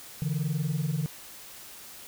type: tone pair together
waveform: sine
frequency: 142.27 / 162.9 Hz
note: C#3 / E3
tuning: +45 / -20 cents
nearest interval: major second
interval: 235 cents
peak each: -27 dBFS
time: 0.22-1.06 s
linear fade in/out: 0 ms
effects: tanh soft clip ceiling -23 dBFS + white hiss -46 dBFS RMS until 2.07 s